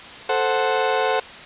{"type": "chord", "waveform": "30% pulse", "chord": "F# diminished", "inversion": "first", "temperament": "equal", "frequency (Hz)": [440, 523.3, 740], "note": ["A4", "C5", "F#5"], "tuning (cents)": [0, 0, 0], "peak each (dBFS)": -20, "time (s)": [0.29, 1.2], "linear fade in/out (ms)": 5, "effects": ["white hiss -38 dBFS RMS until 1.45 s", "resampled to 8000 Hz"]}